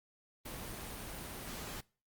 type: noise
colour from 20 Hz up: pink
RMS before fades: -44 dBFS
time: 0.45-1.81 s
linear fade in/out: 10 ms
effects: noise-tail reverb RT60 0.4 s tail -24 dB re dry + Opus 32 kbps